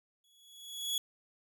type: tone with exponential growth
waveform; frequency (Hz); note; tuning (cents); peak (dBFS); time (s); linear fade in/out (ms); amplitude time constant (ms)
sawtooth; 3369; G#7; +24; -26; 0.24-0.98; 2; 160
effects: none